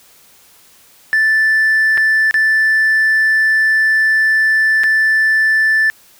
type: tone with dropouts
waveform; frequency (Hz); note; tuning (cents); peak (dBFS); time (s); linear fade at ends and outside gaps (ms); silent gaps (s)
triangle; 1760; A6; 0; -7; 1.13-5.9; 0; 1.974-1.978 / 2.31-2.342 / 4.835-4.84
effects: tanh soft clip ceiling -5 dBFS + white hiss -47 dBFS RMS until 6.19 s